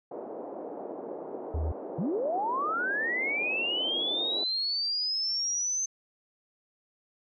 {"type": "band-pass noise", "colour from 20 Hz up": "pink", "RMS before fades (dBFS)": -39, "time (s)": [0.11, 4.44], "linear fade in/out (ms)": 5, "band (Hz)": [310, 710], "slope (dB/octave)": 24}
{"type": "tone", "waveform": "sine", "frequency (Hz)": 77.78, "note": "D#2", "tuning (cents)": 0, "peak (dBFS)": -27, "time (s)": [1.54, 1.72], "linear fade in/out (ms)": 5}
{"type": "linear sweep", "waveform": "sine", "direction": "up", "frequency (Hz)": [134.8, 6260], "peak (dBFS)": -27, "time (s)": [1.98, 5.86], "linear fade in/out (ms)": 10}
{"effects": []}